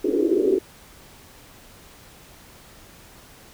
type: band-pass noise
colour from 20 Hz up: white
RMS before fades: -20 dBFS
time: 0.04-0.59 s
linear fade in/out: 10 ms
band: 310 to 410 Hz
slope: 48 dB/octave
effects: pink hiss -48 dBFS RMS until 3.53 s